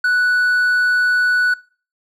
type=tone with hard clipping; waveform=sine; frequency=1480 Hz; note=F#6; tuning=in tune; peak=-14 dBFS; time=0.04-1.54 s; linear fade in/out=5 ms; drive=3 dB; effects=noise-tail reverb RT60 0.4 s tail -22 dB re dry